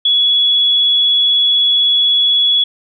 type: tone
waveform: sine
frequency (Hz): 3379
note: G#7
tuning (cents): +29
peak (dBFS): -9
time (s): 0.05-2.64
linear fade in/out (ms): 5
effects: none